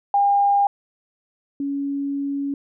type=tone pair in turn; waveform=sine; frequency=805 / 280.2 Hz; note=G5 / C#4; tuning=+46 / +19 cents; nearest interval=octave + tritone; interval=1827 cents; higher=first; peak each=-14 / -22 dBFS; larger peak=first; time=0.14-0.67 / 1.6-2.54 s; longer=second; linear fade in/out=2 ms; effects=none